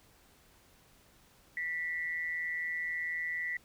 sine tone with amplitude modulation, 1963 Hz, B6, 11 cents flat, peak -30 dBFS, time 1.57-3.57 s, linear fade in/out 2 ms, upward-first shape sine, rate 164 Hz, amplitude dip 60%, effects pink hiss -63 dBFS RMS until 3.64 s

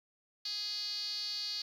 5% pulse tone with band-pass filter, 415.3 Hz, G#4, in tune, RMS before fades -38 dBFS, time 0.45-1.62 s, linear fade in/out 5 ms, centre 4500 Hz, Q 8.9, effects 11-bit

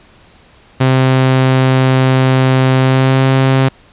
sawtooth tone with pitch glide, 130.81 to 132.94 Hz, C3 to C3, 0 to +28 cents, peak -4 dBFS, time 0.8-3.69 s, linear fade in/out 10 ms, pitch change +28 cents, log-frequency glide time 2.8-3.24 s, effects pink hiss -45 dBFS RMS until 3.92 s + resampled to 8000 Hz

